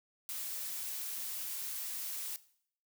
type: noise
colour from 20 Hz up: blue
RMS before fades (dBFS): -40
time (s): 0.29-2.36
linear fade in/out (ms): 0
effects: noise-tail reverb RT60 0.6 s tail -17 dB re dry